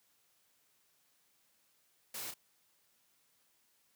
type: noise with echo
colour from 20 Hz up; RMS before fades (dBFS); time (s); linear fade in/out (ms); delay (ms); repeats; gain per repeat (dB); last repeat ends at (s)
white; -43; 2.14-2.31; 5; 31; 1; -6; 2.341
effects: white hiss -73 dBFS RMS until 3.95 s + high-pass 80 Hz 12 dB/octave